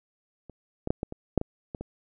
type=clicks; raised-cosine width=2 ms; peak=-30 / -16 / -10 / -16 / -23 / -7 / -17 / -21 / -22 dBFS; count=9; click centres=0.497 / 0.874 / 0.905 / 1.031 / 1.124 / 1.377 / 1.414 / 1.748 / 1.81 s; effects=none